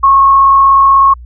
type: tone with frequency modulation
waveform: sine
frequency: 1093 Hz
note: C#6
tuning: 25 cents flat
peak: -3 dBFS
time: 0.03-1.14 s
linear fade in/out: 10 ms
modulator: 36.2 Hz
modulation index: 0.48
effects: added 60 Hz sine -28 dBFS peak until 1.25 s